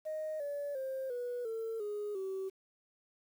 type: tone with pitch steps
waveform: sine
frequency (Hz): 622.3 / 574 / 529.4 / 488.2 / 450.3 / 415.3 / 383.1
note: D#5 / D5 / C5 / B4 / A4 / G#4 / G4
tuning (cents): 0 / -40 / +20 / -20 / +40 / 0 / -40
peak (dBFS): -34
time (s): 0.05-2.5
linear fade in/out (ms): 20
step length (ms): 350
effects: tanh soft clip ceiling -33 dBFS + 10-bit